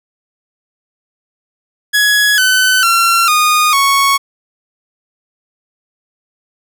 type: tone with pitch steps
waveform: sawtooth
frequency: 1679 / 1513.2 / 1363.8 / 1229.1 / 1107.7 Hz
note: G#6 / F#6 / F6 / D#6 / C#6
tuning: +18 / +38 / -42 / -22 / -2 cents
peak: -5 dBFS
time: 1.93-4.18 s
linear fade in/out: 20 ms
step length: 450 ms
effects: none